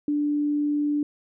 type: tone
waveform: sine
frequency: 293.7 Hz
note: D4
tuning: in tune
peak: -21 dBFS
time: 0.08-1.03 s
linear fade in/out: 2 ms
effects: none

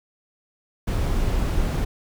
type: noise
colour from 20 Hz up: brown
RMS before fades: -22 dBFS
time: 0.87-1.85 s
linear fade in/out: 10 ms
effects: none

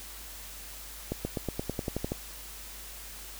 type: accelerating click train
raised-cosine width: 2 ms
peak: -17 dBFS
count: 11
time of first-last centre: 1.12-2.12 s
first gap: 130 ms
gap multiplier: 0.94
effects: added 50 Hz sine -48 dBFS peak until 3.39 s + white hiss -45 dBFS RMS until 3.39 s

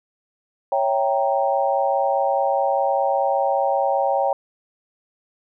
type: chord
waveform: sine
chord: C# diminished seventh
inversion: none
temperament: equal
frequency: 554.4 / 659.3 / 784 / 932.3 Hz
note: C#5 / E5 / G5 / Bb5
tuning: 0 / 0 / 0 / 0 cents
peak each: -21 / -26 / -21 / -26 dBFS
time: 0.72-4.33 s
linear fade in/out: 2 ms
effects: none

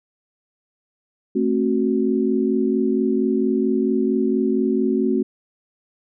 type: chord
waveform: sine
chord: F# diminished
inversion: first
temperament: just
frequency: 222 / 266.4 / 370 Hz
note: A3 / C4 / F#4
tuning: +16 / +31 / 0 cents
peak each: -21 dBFS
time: 1.35-5.23 s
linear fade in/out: 10 ms
effects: none

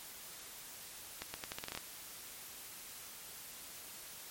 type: accelerating click train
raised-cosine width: 0.2 ms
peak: -22 dBFS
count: 10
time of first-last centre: 1.22-1.775 s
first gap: 120 ms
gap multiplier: 0.82
effects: white hiss -50 dBFS RMS until 4.3 s + MP3 64 kbps

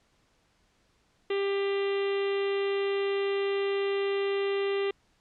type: harmonic tone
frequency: 396.6 Hz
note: G4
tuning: 20 cents sharp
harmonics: 1 / 2 / 3 / 4 / 5 / 6 / 7 / 8 / 9 / 10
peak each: -26 / -43 / -41 / -49 / -40 / -45 / -42 / -45 / -48 / -53 dBFS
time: 1.3-4.91 s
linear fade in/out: 5 ms
effects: pink hiss -68 dBFS RMS until 5.2 s + low-pass 7000 Hz 12 dB/octave

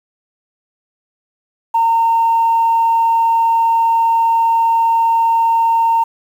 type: tone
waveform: sine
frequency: 915 Hz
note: A#5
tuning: 32 cents flat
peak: -9 dBFS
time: 1.74-6.04 s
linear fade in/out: 10 ms
effects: tanh soft clip ceiling -6 dBFS + 7-bit

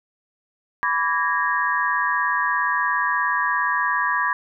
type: tone cluster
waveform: sine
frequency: 992 / 1149 / 1651 / 1854 Hz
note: B5 / D6 / G#6 / A#6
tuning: +7 / -38 / -11 / -10 cents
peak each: -24 / -24 / -23 / -27 dBFS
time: 0.83-4.33 s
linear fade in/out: 0 ms
effects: none

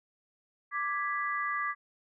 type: chord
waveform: sine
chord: G# diminished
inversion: second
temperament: equal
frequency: 1174.7 / 1661.2 / 1975.5 Hz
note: D6 / G#6 / B6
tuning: 0 / 0 / 0 cents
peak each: -32 / -36 / -35 dBFS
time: 0.71-1.75 s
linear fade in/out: 50 ms
effects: none

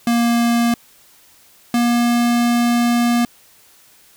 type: tone pair in turn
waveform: square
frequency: 235.4 / 238.3 Hz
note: A#3 / A#3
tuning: +17 / +38 cents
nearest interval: unison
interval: 21 cents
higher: second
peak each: -14 dBFS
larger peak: neither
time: 0.07-0.74 / 1.74-3.25 s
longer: second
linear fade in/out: 2 ms
effects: white hiss -50 dBFS RMS until 4.16 s

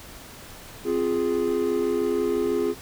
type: chord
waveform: triangle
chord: F minor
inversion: second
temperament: equal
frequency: 261.6 / 349.2 / 415.3 Hz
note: C4 / F4 / Ab4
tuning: 0 / 0 / 0 cents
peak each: -27 / -24 / -22 dBFS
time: 0.84-2.75 s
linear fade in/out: 50 ms
effects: pink hiss -43 dBFS RMS until 2.81 s

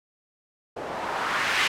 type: noise with low-pass filter sweep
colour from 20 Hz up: blue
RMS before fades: -27 dBFS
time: 0.76-1.68 s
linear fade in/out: 10 ms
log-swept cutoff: 570 to 2400 Hz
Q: 1.5
effects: none

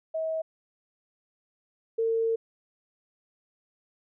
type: tone pair in turn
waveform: sine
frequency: 641 / 453.3 Hz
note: E5 / A#4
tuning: -49 / -48 cents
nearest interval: tritone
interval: 599 cents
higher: first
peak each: -27 / -23 dBFS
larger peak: second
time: 0.14-0.42 / 1.98-2.36 s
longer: second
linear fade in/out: 10 ms
effects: none

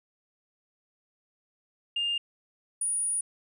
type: tone pair in turn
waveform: sine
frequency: 2812 / 9629 Hz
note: F7 / D9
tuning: +11 / +42 cents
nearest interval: octave + major sixth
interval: 2131 cents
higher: second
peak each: -25 dBFS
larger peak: neither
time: 1.96-2.18 / 2.81-3.21 s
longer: second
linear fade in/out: 5 ms
effects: tanh soft clip ceiling -22 dBFS

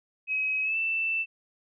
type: tone with pitch glide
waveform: sine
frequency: 2546 to 2660 Hz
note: D#7 to E7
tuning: +39 to +15 cents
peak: -25 dBFS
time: 0.27-1.26 s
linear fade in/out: 50 ms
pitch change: +76 cents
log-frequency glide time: 0.63-0.77 s
effects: none

